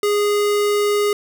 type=tone; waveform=square; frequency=412.8 Hz; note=G#4; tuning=10 cents flat; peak=-16 dBFS; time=0.03-1.13 s; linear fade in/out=2 ms; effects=none